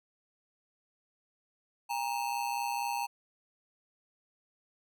square ring-modulated tone, 876 Hz, A5, 8 cents flat, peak -29 dBFS, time 1.89-3.07 s, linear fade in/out 20 ms, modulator 62.1 Hz, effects none

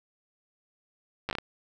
slowing click train, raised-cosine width 0.3 ms, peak -15 dBFS, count 6, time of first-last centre 1.29-1.385 s, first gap 9 ms, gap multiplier 1.38, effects none

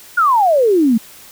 sine exponential sweep, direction down, 1472 to 213 Hz, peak -9 dBFS, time 0.17-0.98 s, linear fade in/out 10 ms, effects white hiss -40 dBFS RMS until 1.31 s

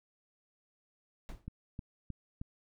brown noise with exponential decay, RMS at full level -38 dBFS, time 1.29-1.47 s, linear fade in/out 0 ms, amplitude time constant 39 ms
click train, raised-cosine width 5 ms, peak -28 dBFS, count 4, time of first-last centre 1.48-2.415 s, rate 3.21 Hz
effects none

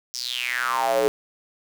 square tone with high-pass filter sweep, 61.74 Hz, B1, in tune, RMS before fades -24 dBFS, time 0.14-1.08 s, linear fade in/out 0 ms, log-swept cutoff 5700 to 410 Hz, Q 7, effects 7-bit

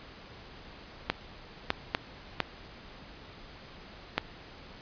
clicks, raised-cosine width 0.3 ms, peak -9 dBFS, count 5, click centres 1.1 / 1.704 / 1.949 / 2.403 / 4.18 s, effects pink hiss -49 dBFS RMS until 4.81 s + resampled to 11025 Hz

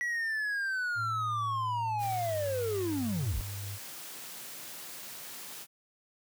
triangle linear sweep, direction down, 1947 to 34.56 Hz, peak -28 dBFS, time 0.01-3.41 s, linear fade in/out 0 ms
sine tone with pitch glide, 111.5 to 99.91 Hz, A2 to G2, +23 to +33 cents, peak -37 dBFS, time 0.95-3.79 s, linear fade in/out 50 ms, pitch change -190 cents, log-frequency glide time 2.26-2.35 s
white high-pass noise, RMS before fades -44 dBFS, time 1.98-5.67 s, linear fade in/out 50 ms, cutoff 110 Hz, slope 96 dB/octave
effects none

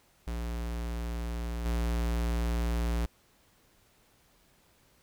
square tone with level steps, 58.27 Hz, A#1, in tune, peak -33 / -28 dBFS, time 0.27-3.06 s, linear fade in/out 5 ms, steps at 1.65 s, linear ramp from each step 10 ms, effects pink hiss -65 dBFS RMS until 5.02 s

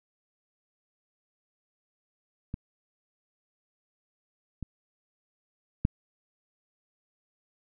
clicks, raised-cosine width 5 ms, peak -21 / -23 / -10 dBFS, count 3, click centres 2.541 / 4.627 / 5.851 s, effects none

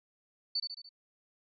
sine tone with echo, 4500 Hz, C#8, 25 cents sharp, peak -29 dBFS, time 0.55-0.6 s, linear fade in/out 5 ms, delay 73 ms, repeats 4, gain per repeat -5 dB, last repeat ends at 0.892 s, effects none

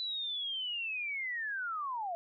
sine linear sweep, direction down, 4002 to 662 Hz, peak -34 dBFS, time 0-2.15 s, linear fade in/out 0 ms, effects none

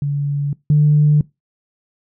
sine tone pair in turn, 143 / 149.09 Hz, D3 / D3, -46 / +26 cents, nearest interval minor second, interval 72 cents, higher second, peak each -16 / -8 dBFS, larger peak second, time 0.02-0.53 / 0.7-1.21 s, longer neither, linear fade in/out 2 ms, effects noise-tail reverb RT60 0.2 s tail -22 dB re dry + tanh soft clip ceiling -4 dBFS

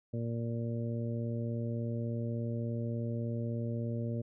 harmonic tone, 116.54 Hz, A#2, in tune, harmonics 1 / 2 / 3 / 4 / 5, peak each -34 / -38 / -45 / -44 / -45 dBFS, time 0.13-4.22 s, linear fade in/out 10 ms, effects none

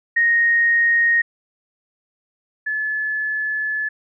sine tone pair in turn, 1864.7 / 1723.6 Hz, A#6 / A6, 0 / -36 cents, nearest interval minor second, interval 136 cents, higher first, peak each -13 / -20 dBFS, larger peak first, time 0.16-1.22 / 2.66-3.89 s, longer second, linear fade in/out 10 ms, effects none

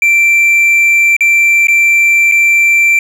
triangle tone with dropouts, 2349 Hz, D7, in tune, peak -4 dBFS, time 0.02-2.99 s, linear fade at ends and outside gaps 2 ms, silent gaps 1.166-1.207 / 1.671-1.683 / 2.315-2.32 s, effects none

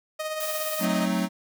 sawtooth tone with tremolo, 622.3 Hz, D#5, in tune, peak -23 dBFS, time 0.19-1.06 s, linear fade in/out 10 ms, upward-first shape triangle, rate 17 Hz, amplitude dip 50%
blue noise, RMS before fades -33 dBFS, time 0.4-0.85 s, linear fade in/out 2 ms
square chord, F# diminished seventh, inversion none, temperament equal, 185 / 220 / 261.6 / 311.1 Hz, F#3 / A3 / C4 / Eb4, 0 / 0 / 0 / 0 cents, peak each -27 / -29 / -32 / -33 dBFS, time 0.79-1.29 s, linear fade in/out 50 ms
effects none

